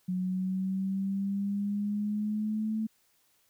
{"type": "exponential sweep", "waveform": "sine", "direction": "up", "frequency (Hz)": [182.3, 220], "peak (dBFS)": -28, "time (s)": [0.08, 2.87], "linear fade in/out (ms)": 10, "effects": ["white hiss -69 dBFS RMS until 3.49 s"]}